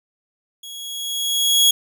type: tone with level ramp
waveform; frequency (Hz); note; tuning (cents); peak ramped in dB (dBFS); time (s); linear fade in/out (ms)
sawtooth; 3328; G#7; +3; -31 to -7; 0.63-1.71; 5
effects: none